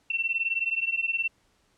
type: beating tone pair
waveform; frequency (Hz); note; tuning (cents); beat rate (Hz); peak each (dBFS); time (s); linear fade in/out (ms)
sine; 2692 / 2711; E7 / E7; +36 / +48; 19; -28; 0.1-1.28; 5
effects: pink hiss -67 dBFS RMS until 1.77 s + low-pass 9000 Hz 12 dB/octave